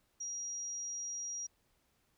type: tone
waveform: sine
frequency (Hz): 5720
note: F8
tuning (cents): +41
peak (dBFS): -38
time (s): 0.2-1.47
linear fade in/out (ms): 10
effects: pink hiss -75 dBFS RMS until 2.17 s